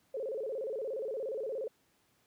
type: tone with vibrato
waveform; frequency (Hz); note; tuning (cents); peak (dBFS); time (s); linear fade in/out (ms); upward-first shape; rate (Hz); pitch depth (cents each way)
sine; 483; B4; -39; -34; 0.14-1.68; 5; square; 17; 180
effects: pink hiss -71 dBFS RMS until 2.26 s + high-pass 100 Hz 12 dB/octave